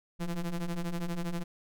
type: ring-modulated tone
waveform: square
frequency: 84.9 Hz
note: F2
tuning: 48 cents flat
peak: -29 dBFS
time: 0.19-1.44 s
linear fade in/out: 20 ms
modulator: 91.1 Hz
effects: none